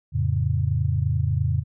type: chord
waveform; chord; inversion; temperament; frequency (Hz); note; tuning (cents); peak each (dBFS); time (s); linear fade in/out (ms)
sine; F augmented; none; equal with one note detuned; 86.85 / 110 / 138.59; F2 / A2 / C#3; -9 / 0 / 0; -24; 0.12-1.64; 50
effects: none